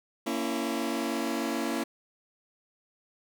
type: chord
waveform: sawtooth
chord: A# diminished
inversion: none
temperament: just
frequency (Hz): 233.1 / 279.7 / 335.6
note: A#3 / C#4 / E4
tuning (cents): 0 / +16 / +31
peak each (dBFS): -29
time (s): 0.26-1.84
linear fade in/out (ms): 10
effects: none